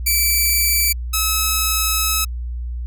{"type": "tone pair in turn", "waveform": "5% pulse", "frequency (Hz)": [2318, 1290.1], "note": ["D7", "E6"], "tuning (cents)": [-23, -38], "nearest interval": "minor seventh", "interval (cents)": 1015, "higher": "first", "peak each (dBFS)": -5, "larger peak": "neither", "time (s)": [[0.06, 0.93], [1.13, 2.25]], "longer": "second", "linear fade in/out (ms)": 10, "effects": ["added 60 Hz sine -23 dBFS peak until 2.86 s"]}